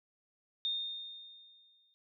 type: tone with exponential decay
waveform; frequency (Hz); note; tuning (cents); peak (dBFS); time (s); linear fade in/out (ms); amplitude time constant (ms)
sine; 3656; A#7; -34; -30; 0.65-1.94; 0; 280
effects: none